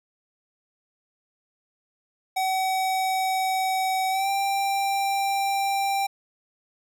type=tone with pitch glide; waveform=square; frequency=757 to 788.2 Hz; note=F#5 to G5; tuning=+39 to +9 cents; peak=-23 dBFS; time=2.36-6.07 s; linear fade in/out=10 ms; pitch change=+70 cents; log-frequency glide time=4.1-4.29 s; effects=none